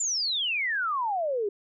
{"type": "exponential sweep", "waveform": "sine", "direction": "down", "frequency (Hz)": [7380, 390], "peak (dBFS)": -25, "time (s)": [0, 1.49], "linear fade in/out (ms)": 5, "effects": []}